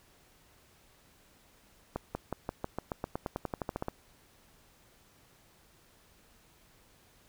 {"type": "accelerating click train", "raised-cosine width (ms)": 1, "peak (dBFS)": -19, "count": 18, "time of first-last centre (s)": [1.96, 3.884], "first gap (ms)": 190, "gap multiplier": 0.93, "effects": ["pink hiss -63 dBFS RMS until 7.28 s"]}